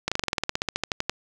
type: slowing click train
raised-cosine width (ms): 0.2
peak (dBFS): -7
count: 18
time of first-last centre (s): 0.08-1.096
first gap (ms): 36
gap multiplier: 1.06
effects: none